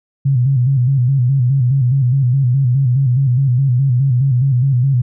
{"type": "tone with vibrato", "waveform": "sine", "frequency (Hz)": 130, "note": "C3", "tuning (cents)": -11, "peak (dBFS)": -10, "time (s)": [0.25, 5.02], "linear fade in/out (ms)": 10, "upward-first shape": "square", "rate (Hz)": 4.8, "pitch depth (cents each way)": 98, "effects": []}